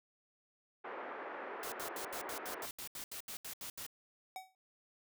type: band-pass noise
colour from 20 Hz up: pink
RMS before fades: -45 dBFS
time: 0.84-2.66 s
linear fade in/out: 10 ms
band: 360 to 1900 Hz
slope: 24 dB/octave
type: noise bursts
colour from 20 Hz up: white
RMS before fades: -45 dBFS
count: 14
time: 1.63-3.865 s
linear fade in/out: 2 ms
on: 90 ms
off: 75 ms
type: tone with exponential decay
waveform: square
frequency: 754 Hz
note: F#5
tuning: 32 cents sharp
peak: -40 dBFS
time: 4.36-4.55 s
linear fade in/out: 1 ms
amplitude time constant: 40 ms
effects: none